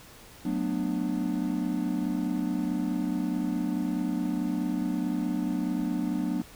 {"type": "chord", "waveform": "triangle", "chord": "B minor seventh", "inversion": "second", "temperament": "just", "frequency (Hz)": [185.21, 222.2, 246.9, 296.3], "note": ["F#3", "A3", "B3", "D4"], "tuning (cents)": [2, 17, 0, 15], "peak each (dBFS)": [-30, -33, -29, -29], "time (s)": [0.45, 6.42], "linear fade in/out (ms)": 5, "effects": ["pink hiss -50 dBFS RMS until 6.55 s"]}